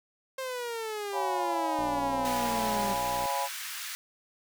sawtooth exponential sweep, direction down, 532 to 196.6 Hz, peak -29 dBFS, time 0.38-2.94 s, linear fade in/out 5 ms
sine chord, C# dominant seventh, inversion none, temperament equal, 554.4 / 698.5 / 830.6 / 987.8 Hz, C#5 / E#5 / G#5 / B5, 0 / 0 / 0 / 0 cents, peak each -36 / -37 / -32 / -32 dBFS, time 1.12-3.49 s, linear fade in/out 50 ms
click train, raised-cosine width 2 ms, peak -29 dBFS, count 91, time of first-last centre 1.79-3.256 s, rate 61.4 Hz
pink high-pass noise, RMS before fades -38 dBFS, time 2.25-3.95 s, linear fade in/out 0 ms, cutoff 1400 Hz, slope 24 dB/octave
effects none

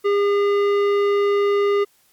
sine tone with tanh clipping, 405.2 Hz, G#4, 43 cents flat, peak -17 dBFS, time 0.04-1.85 s, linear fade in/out 20 ms, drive 14 dB, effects white hiss -59 dBFS RMS until 2.12 s + MP3 96 kbps

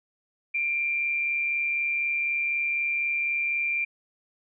sine tone with amplitude modulation, 2373 Hz, D7, 17 cents sharp, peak -22 dBFS, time 0.54-3.85 s, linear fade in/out 10 ms, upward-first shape sine, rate 144 Hz, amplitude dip 40%, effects none

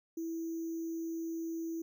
sine tone with sample-and-hold, 329.6 Hz, E4, in tune, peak -35 dBFS, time 0.17-1.82 s, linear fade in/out 5 ms, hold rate 6300 Hz, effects none

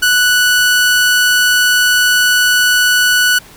sawtooth tone, 1480 Hz, F#6, in tune, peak -5 dBFS, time 0.02-3.39 s, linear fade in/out 10 ms, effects pink hiss -39 dBFS RMS until 3.56 s

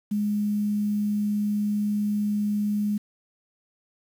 sine tone with quantisation, 207.7 Hz, G#3, in tune, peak -22 dBFS, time 0.11-2.98 s, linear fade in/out 10 ms, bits 8, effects none

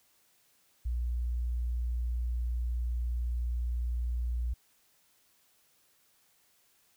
sine tone, 59.8 Hz, A#1, 45 cents sharp, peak -29 dBFS, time 0.85-4.54 s, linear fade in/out 10 ms, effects white hiss -68 dBFS RMS until 6.96 s

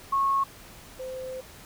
sine tone pair in turn, 1095 / 516.8 Hz, C#6 / C5, -22 / -21 cents, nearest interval octave + minor second, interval 1299 cents, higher first, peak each -21 / -33 dBFS, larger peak first, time 0.12-0.44 / 0.99-1.41 s, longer second, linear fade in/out 10 ms, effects pink hiss -48 dBFS RMS until 1.65 s

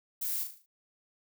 violet noise with echo, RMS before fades -34 dBFS, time 0.21-0.44 s, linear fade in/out 10 ms, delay 37 ms, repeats 6, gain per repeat -6 dB, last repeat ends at 0.662 s, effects none

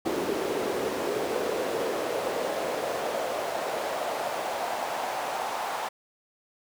brown noise with high-pass filter sweep, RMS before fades -30 dBFS, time 0.05-5.89 s, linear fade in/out 10 ms, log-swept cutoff 380 to 820 Hz, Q 2.6, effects none

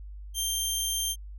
15% pulse tone, 3163 Hz, G7, 15 cents sharp, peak -20 dBFS, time 0.34-1.16 s, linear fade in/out 50 ms, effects added 50 Hz sine -39 dBFS peak until 1.38 s

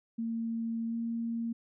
sine tone with pitch glide, 228.4 to 230.9 Hz, A#3 to A#3, -35 to -16 cents, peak -31 dBFS, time 0.18-1.53 s, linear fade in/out 10 ms, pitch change +19 cents, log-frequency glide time 0.88-0.95 s, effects none

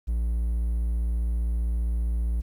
triangle tone, 57.6 Hz, A#1, 20 cents flat, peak -21 dBFS, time 0.07-2.42 s, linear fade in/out 20 ms, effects 10-bit

